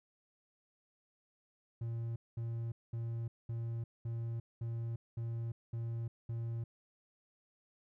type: tone bursts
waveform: triangle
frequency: 115.7 Hz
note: A#2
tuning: 13 cents flat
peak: -34 dBFS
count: 9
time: 1.81-6.64 s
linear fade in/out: 5 ms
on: 350 ms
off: 210 ms
effects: none